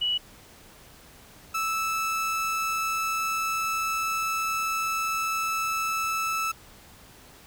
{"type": "tone pair in turn", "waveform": ["sine", "30% pulse"], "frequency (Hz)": [2940, 1312.3], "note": ["F#7", "E6"], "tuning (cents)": [-12, -8], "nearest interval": "octave + major second", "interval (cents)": 1396, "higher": "first", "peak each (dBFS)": -23, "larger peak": "neither", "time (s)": [[0.01, 0.18], [1.54, 6.52]], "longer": "second", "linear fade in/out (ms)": 10, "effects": ["pink hiss -51 dBFS RMS until 7.46 s"]}